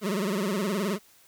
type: tone with vibrato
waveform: 25% pulse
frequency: 197.9 Hz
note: G3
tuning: 17 cents sharp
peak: -22 dBFS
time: 0.01-0.99 s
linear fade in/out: 50 ms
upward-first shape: sine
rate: 19 Hz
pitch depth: 160 cents each way
effects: white hiss -58 dBFS RMS until 1.27 s